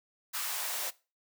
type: noise with high-pass filter sweep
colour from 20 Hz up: white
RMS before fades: -35 dBFS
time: 0.33-0.91 s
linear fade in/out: 20 ms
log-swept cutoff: 1200 to 530 Hz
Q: 1.5
effects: noise-tail reverb RT60 0.3 s tail -20 dB re dry